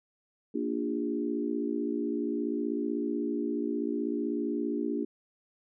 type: chord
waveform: sine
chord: Bb dominant seventh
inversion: none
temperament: equal with one note detuned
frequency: 233.1 / 293.7 / 349.2 / 405.6 Hz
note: Bb3 / D4 / F4 / Ab4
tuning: 0 / 0 / 0 / -41 cents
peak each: -34 / -32 / -35 / -36 dBFS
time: 0.54-5.05 s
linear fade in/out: 10 ms
effects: none